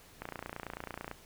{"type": "click train", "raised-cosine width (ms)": 0.5, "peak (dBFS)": -24, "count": 27, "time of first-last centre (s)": [0.22, 1.113], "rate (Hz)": 29.1, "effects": ["pink hiss -57 dBFS RMS until 1.25 s"]}